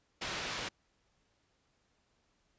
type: low-pass noise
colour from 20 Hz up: white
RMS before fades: -39 dBFS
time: 0.21-0.69 s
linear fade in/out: 10 ms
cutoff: 3900 Hz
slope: 12 dB/octave
effects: pink hiss -75 dBFS RMS until 2.58 s + resampled to 16000 Hz